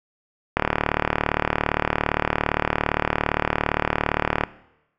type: click train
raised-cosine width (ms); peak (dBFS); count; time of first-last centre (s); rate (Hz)
0.5; -3; 146; 0.57-4.437; 37.5
effects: noise-tail reverb RT60 0.9 s tail -19 dB re dry